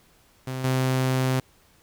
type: tone with level steps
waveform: sawtooth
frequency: 130 Hz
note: C3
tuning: 11 cents flat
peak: -25 / -17 dBFS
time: 0.47-1.4 s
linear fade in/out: 5 ms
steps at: 0.64 s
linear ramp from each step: 5 ms
effects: pink hiss -59 dBFS RMS until 1.82 s